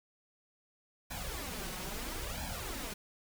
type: noise with flanger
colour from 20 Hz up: pink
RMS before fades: -40 dBFS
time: 1.1-2.94 s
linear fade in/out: 10 ms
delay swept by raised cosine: 1.2 to 5.5 ms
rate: 0.75 Hz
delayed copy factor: +0.85
effects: none